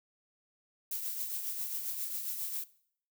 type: noise with tremolo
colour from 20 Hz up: violet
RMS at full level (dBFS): -35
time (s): 0.91-2.64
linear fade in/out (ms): 5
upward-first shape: triangle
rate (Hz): 7.4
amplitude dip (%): 50
effects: noise-tail reverb RT60 0.6 s tail -19 dB re dry